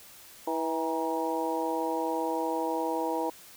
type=harmonic tone with a mistuned harmonic; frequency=162.6 Hz; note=E3; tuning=23 cents flat; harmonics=2 / 3 / 4 / 5 / 6; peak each=-33 / -33 / -36 / -35 / -33 dBFS; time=0.47-3.3 s; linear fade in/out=5 ms; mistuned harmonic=6; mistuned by=-54 cents; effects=white hiss -51 dBFS RMS until 3.56 s